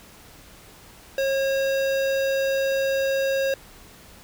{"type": "tone with notch filter", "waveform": "square", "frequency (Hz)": 542, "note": "C#5", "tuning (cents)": -39, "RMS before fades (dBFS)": -23, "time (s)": [1.18, 3.54], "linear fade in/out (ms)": 2, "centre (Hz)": 9600, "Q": 1, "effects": ["pink hiss -48 dBFS RMS until 4.23 s"]}